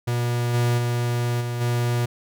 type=tone with level steps; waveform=45% pulse; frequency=120.3 Hz; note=B2; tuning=45 cents flat; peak=-21 / -18 / -21 / -25 / -20 dBFS; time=0.07-2.06 s; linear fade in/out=10 ms; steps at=0.53 / 0.77 / 1.4 / 1.6 s; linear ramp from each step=20 ms; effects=none